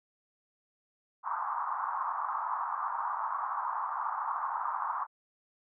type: band-pass noise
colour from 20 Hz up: white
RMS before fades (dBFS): -34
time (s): 1.23-5.07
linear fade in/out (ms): 50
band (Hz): 870 to 1200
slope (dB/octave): 48
effects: none